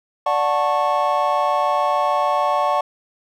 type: chord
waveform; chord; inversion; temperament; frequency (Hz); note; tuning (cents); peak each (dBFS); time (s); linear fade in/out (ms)
triangle; D major seventh; none; just; 587.3 / 734.2 / 881 / 1101.2; D5 / F#5 / A5 / C#6; 0 / -14 / +2 / -12; -20 / -20 / -21 / -19; 0.26-2.81; 5
effects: none